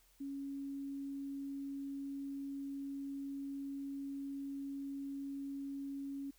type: tone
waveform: sine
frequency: 277.2 Hz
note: C#4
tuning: in tune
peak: -40 dBFS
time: 0.2-6.31 s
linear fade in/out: 10 ms
effects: added 42 Hz sine -70 dBFS peak until 6.38 s + white hiss -70 dBFS RMS until 6.38 s